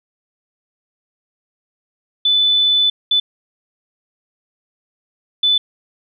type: tone bursts at uneven times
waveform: sine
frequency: 3498 Hz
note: A7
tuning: 11 cents flat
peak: -11 dBFS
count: 3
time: 2.25-2.9 / 3.11-3.2 / 5.43-5.58 s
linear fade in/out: 5 ms
effects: none